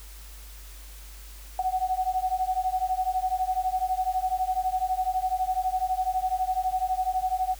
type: beating tone pair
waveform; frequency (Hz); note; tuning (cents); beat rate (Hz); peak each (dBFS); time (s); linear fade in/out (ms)
sine; 740 / 752; F#5 / F#5; 0 / +28; 12; -27; 1.59-7.55; 2
effects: added 50 Hz sine -42 dBFS peak until 7.59 s + white hiss -49 dBFS RMS until 7.59 s